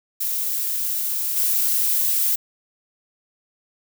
violet noise with level steps, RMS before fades -24 / -20 dBFS, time 0.2-2.36 s, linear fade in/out 10 ms, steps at 1.36 s, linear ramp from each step 10 ms, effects none

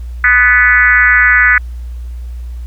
sine tone with frequency modulation, 1731 Hz, A6, 29 cents flat, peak -5 dBFS, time 0.24-1.58 s, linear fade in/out 2 ms, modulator 245 Hz, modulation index 1.5, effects added 60 Hz sine -21 dBFS peak until 2.66 s + pink hiss -49 dBFS RMS until 2.66 s

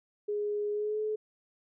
sine tone with pitch glide, 415.3 to 429 Hz, G#4 to A4, 0 to -44 cents, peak -29 dBFS, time 0.28-1.16 s, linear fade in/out 10 ms, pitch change +56 cents, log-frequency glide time 0.72-1 s, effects none

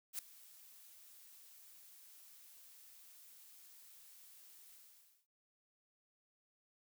blue noise with ADSR envelope, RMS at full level -40 dBFS, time 0.13-5.27 s, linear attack 58 ms, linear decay 3 ms, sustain -20 dB, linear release 530 ms, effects none

